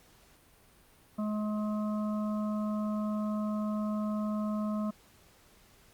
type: harmonic tone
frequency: 211.8 Hz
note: G#3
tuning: 34 cents sharp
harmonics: 1 / 3 / 5 / 6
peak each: -30 / -40 / -44 / -46 dBFS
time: 1.18-4.91 s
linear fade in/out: 10 ms
effects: pink hiss -61 dBFS RMS until 5.93 s + Opus 48 kbps